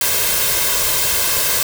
white noise with comb filter, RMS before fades -17 dBFS, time 0.01-1.63 s, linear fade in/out 2 ms, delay 1.9 ms, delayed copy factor +0.6, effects none

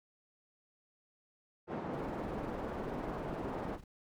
pink band-pass noise, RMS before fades -40 dBFS, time 1.67-3.79 s, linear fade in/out 50 ms, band 180 to 890 Hz, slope 12 dB/octave
brown noise with tremolo, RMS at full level -45 dBFS, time 1.93-3.84 s, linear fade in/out 5 ms, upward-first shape sine, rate 20 Hz, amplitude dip 80%
effects none

